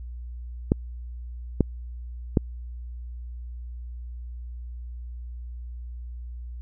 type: clicks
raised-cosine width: 3 ms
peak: -5 dBFS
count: 3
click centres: 0.719 / 1.607 / 2.372 s
effects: added 60 Hz sine -34 dBFS peak until 6.61 s